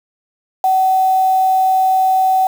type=tone with quantisation; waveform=sine; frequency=756 Hz; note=F#5; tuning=37 cents sharp; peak=-10 dBFS; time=0.64-2.47 s; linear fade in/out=2 ms; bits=5; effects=none